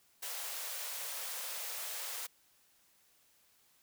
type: high-pass noise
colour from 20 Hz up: white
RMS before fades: -41 dBFS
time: 0.22-2.27 s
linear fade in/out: 10 ms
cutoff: 450 Hz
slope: 96 dB/octave
effects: white hiss -69 dBFS RMS until 3.82 s